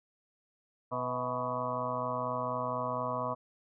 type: harmonic tone with a mistuned harmonic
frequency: 124.2 Hz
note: B2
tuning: 10 cents sharp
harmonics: 1 / 2 / 4 / 5 / 6 / 7 / 8 / 9 / 10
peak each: -42 / -42 / -40 / -37 / -47 / -46 / -37 / -37 / -45 dBFS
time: 0.91-3.35 s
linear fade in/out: 20 ms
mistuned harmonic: 5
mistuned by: +47 cents
effects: none